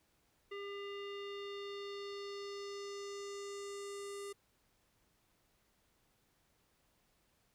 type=tone with low-pass filter sweep; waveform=square; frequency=401.4 Hz; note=G4; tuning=41 cents sharp; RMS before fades=-45 dBFS; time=0.51-4.33 s; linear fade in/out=10 ms; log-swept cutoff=2500 to 9500 Hz; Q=2.5; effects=pink hiss -75 dBFS RMS until 7.54 s